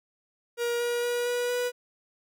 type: tone with pitch steps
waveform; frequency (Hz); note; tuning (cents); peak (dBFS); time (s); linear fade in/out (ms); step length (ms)
45% pulse; 474.9 / 478.8 / 482.6 / 486.6 / 490.5; A#4 / A#4 / B4 / B4 / B4; +32 / +46 / -40 / -26 / -12; -26; 0.57-1.72; 50; 230
effects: none